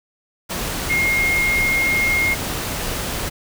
sine tone in noise, 2140 Hz, C7, 38 cents sharp, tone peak -16 dBFS, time 0.89-2.35 s, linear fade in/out 20 ms, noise pink, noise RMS -25 dBFS, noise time 0.49-3.3 s, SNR +6 dB, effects none

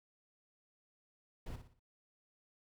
brown noise with echo, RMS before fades -43 dBFS, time 1.46-1.56 s, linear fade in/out 5 ms, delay 59 ms, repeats 4, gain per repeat -8 dB, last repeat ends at 1.796 s, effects none

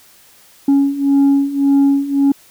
sine beating tone pair, 277.2 / 279 Hz, C#4 / C#4, 0 / +11 cents, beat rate 1.8 Hz, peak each -13 / -10 dBFS, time 0.68-2.32 s, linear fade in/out 5 ms, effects tanh soft clip ceiling -7 dBFS + white hiss -47 dBFS RMS until 2.5 s

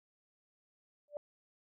sine tone with exponential growth, 587.3 Hz, D5, in tune, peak -33 dBFS, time 1.08-1.17 s, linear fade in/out 1 ms, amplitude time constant 18 ms, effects none

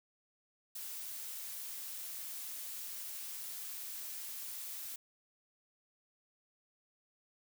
blue noise, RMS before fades -44 dBFS, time 0.75-4.96 s, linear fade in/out 5 ms, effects none

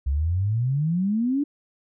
sine exponential sweep, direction up, 65.4 to 297.2 Hz, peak -20 dBFS, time 0.06-1.44 s, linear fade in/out 10 ms, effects none

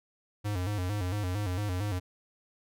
square tone with vibrato, 97 Hz, G2, 18 cents flat, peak -30 dBFS, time 0.44-2 s, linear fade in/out 20 ms, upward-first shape square, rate 4.4 Hz, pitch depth 120 cents each way, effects none

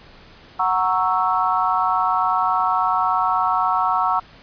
sine chord, F# dominant seventh, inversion none, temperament equal, 740 / 932.3 / 1108.7 / 1318.5 Hz, F#5 / A#5 / C#6 / E6, 0 / 0 / 0 / 0 cents, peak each -22 dBFS, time 0.59-4.2 s, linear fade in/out 10 ms, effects pink hiss -46 dBFS RMS until 4.42 s + resampled to 11025 Hz

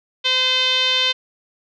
5% pulse tone with low-pass filter, 514 Hz, C5, 31 cents flat, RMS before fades -18 dBFS, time 0.24-1.13 s, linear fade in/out 20 ms, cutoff 3400 Hz, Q 5.5, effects none

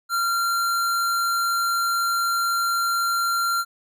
square tone, 1378 Hz, F6, 24 cents flat, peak -21 dBFS, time 0.09-3.65 s, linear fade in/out 50 ms, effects none

